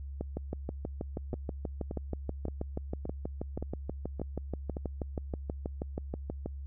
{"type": "two click trains", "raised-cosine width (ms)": 2, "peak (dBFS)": [-23, -21], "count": [7, 40], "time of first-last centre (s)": [[1.34, 4.769], [0.21, 6.46]], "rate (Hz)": [1.75, 6.24], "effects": ["added 69 Hz sine -38 dBFS peak until 6.66 s"]}